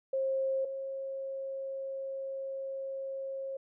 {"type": "tone pair in turn", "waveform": "sine", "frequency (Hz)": [534, 539.3], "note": ["C5", "C#5"], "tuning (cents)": [35, -48], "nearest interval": "unison", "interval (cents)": 17, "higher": "second", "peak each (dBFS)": [-28, -35], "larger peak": "first", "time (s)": [[0.13, 0.65], [0.65, 3.57]], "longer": "second", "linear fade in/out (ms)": 5, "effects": []}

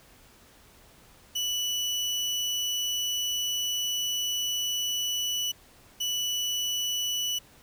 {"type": "tone pair in turn", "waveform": "30% pulse", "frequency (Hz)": [2960, 2960], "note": ["F#7", "F#7"], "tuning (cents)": [0, 0], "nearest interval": "unison", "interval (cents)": 0, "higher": "neither", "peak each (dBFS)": -24, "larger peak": "neither", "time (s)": [[1.35, 5.52], [6, 7.39]], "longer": "first", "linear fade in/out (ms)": 10, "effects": ["pink hiss -56 dBFS RMS until 7.62 s"]}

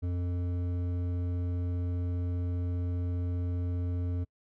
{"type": "tone with hard clipping", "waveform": "triangle", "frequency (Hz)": 88.5, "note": "F2", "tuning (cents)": 23, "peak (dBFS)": -31, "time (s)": [0.02, 4.25], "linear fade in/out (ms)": 20, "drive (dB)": 14, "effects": ["noise-tail reverb RT60 0.1 s tail -26 dB re dry"]}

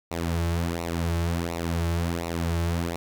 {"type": "tone with flanger", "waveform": "sawtooth", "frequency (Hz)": 84.5, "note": "E2", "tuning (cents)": 43, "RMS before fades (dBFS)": -27, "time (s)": [0.11, 2.96], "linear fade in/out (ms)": 0, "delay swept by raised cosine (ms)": [0.61, 4.21], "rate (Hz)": 1.4, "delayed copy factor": -0.75, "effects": []}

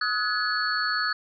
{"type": "tone cluster", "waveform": "sine", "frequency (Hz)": [1269, 1471, 1696, 4415], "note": ["D#6", "F#6", "G#6", "C#8"], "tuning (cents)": [34, -11, 36, -8], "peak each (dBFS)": -29, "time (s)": [0.01, 1.13], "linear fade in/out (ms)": 5, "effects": []}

